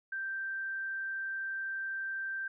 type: tone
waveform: sine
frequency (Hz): 1568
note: G6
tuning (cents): 0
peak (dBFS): -34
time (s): 0.12-2.48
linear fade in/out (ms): 5
effects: none